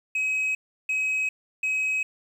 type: tone bursts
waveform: sine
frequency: 2544 Hz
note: D#7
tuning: 38 cents sharp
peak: -20 dBFS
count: 3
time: 0.15-2.03 s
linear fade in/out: 5 ms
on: 400 ms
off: 340 ms
effects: tanh soft clip ceiling -22 dBFS + 9-bit